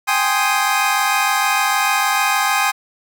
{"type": "chord", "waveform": "25% pulse", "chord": "Ab major seventh", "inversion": "third", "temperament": "equal", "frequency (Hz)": [784, 830.6, 1046.5, 1244.5], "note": ["G5", "Ab5", "C6", "Eb6"], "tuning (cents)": [0, 0, 0, 0], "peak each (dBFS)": -17, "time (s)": [0.07, 2.72], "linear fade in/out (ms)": 20, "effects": []}